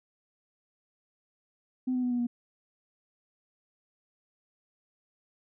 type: tone with pitch steps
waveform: sine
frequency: 255.4 / 251.4 / 247.6 / 243.7 / 240 Hz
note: C4 / B3 / B3 / B3 / B3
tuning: -42 / +31 / +5 / -23 / -49 cents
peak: -25 dBFS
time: 1.87-2.27 s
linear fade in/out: 10 ms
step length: 80 ms
effects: tanh soft clip ceiling -22 dBFS